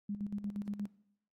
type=tone with tremolo; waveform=sine; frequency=204.3 Hz; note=G#3; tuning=28 cents flat; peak=-34 dBFS; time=0.09-0.87 s; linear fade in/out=5 ms; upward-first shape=square; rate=8.5 Hz; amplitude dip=70%; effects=noise-tail reverb RT60 0.8 s tail -21 dB re dry + AAC 48 kbps